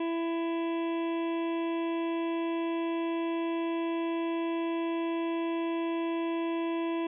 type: harmonic tone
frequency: 333 Hz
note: E4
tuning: 18 cents sharp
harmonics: 1 / 2 / 3 / 5 / 6 / 7 / 8 / 9 / 10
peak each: -29 / -39 / -39 / -52 / -51 / -51 / -47 / -58 / -51 dBFS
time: 0-7.07 s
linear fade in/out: 5 ms
effects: none